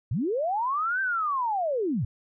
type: linear two-way sweep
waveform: sine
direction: up then down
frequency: 89.7 to 1577 to 89.7 Hz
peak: -24 dBFS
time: 0.11-2.05 s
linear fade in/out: 5 ms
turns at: 1.01 s
effects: none